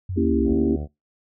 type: exponential sweep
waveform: sine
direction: down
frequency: 95.7 to 60 Hz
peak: -25 dBFS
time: 0.09-0.53 s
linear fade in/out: 5 ms
type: chord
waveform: sine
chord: A# diminished seventh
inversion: none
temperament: equal with one note detuned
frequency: 233.1 / 277.2 / 329.6 / 395 Hz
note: A#3 / C#4 / E4 / G4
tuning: 0 / 0 / 0 / +13 cents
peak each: -22 / -23 / -24 / -25 dBFS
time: 0.16-0.77 s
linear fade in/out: 20 ms
type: harmonic tone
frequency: 74.3 Hz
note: D2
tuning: 21 cents sharp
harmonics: 1 / 2 / 3 / 4 / 5 / 6 / 7 / 8 / 9 / 10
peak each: -28 / -34 / -38 / -40 / -42 / -44 / -45 / -46 / -47 / -48 dBFS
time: 0.44-0.88 s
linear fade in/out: 50 ms
effects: noise-tail reverb RT60 0.2 s tail -23 dB re dry